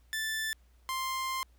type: tone pair in turn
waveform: sawtooth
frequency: 1760 / 1049.9 Hz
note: A6 / C6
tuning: 0 / +6 cents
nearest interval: major sixth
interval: 894 cents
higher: first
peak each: -28 dBFS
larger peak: neither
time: 0.13-0.53 / 0.89-1.43 s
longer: second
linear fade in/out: 0 ms
effects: added 60 Hz sine -59 dBFS peak until 1.58 s + pink hiss -71 dBFS RMS until 1.58 s